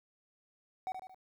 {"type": "tone with echo", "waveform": "triangle", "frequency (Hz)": 751, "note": "F#5", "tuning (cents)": 26, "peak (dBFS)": -32, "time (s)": [0.87, 0.92], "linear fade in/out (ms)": 0, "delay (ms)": 75, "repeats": 3, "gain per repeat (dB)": -6, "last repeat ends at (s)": 1.145, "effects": ["12-bit"]}